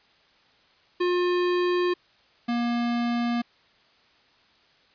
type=tone pair in turn; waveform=square; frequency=356.2 / 237.7 Hz; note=F4 / A#3; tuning=+34 / +34 cents; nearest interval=perfect fifth; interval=700 cents; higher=first; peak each=-22 / -24 dBFS; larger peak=first; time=1-1.94 / 2.48-3.42 s; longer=neither; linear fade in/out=10 ms; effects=white hiss -60 dBFS RMS until 4.94 s + resampled to 11025 Hz